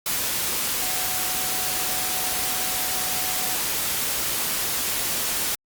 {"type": "tone in noise", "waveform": "sine", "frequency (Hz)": 742, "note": "F#5", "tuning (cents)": 5, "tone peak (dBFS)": -36, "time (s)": [0.82, 3.55], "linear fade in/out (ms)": 2, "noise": "white", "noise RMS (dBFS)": -25, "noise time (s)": [0.06, 5.55], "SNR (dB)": -14, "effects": ["Opus 48 kbps"]}